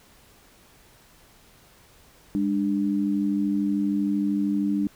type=tone pair together; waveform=sine; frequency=203.1 / 296.1 Hz; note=G#3 / D4; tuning=-38 / +14 cents; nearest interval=perfect fifth; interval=652 cents; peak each=-24 dBFS; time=2.35-4.87 s; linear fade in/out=0 ms; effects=pink hiss -55 dBFS RMS until 4.95 s